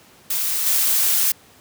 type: noise with level steps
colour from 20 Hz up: blue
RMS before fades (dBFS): -22 / -18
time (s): 0.3-1.32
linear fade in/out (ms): 5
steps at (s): 0.66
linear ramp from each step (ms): 5
effects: pink hiss -50 dBFS RMS until 1.6 s + high-pass 100 Hz 12 dB/octave